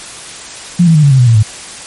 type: tone with pitch steps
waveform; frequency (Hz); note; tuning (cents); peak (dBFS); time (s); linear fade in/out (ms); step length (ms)
sine; 175 / 163.28 / 152.35 / 142.14 / 132.63 / 123.74 / 115.46 / 107.73; F3 / E3 / D#3 / C#3 / C3 / B2 / A#2 / A2; +4 / -16 / -36 / +44 / +24 / +4 / -16 / -36; -3; 0.79-1.43; 10; 80
effects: white hiss -28 dBFS RMS until 1.86 s + MP3 48 kbps